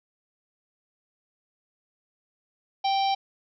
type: harmonic tone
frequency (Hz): 783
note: G5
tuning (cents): -2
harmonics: 1 / 3 / 4 / 5 / 6 / 7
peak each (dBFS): -22 / -37 / -35 / -35 / -41 / -38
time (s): 2.84-3.15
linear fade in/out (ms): 10
effects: none